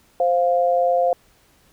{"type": "tone pair together", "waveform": "sine", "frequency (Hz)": [523.3, 700], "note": ["C5", "F5"], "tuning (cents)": [0, 4], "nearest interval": "perfect fourth", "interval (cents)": 504, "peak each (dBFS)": -18, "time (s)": [0.2, 1.13], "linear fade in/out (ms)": 2, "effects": ["pink hiss -57 dBFS RMS until 1.72 s"]}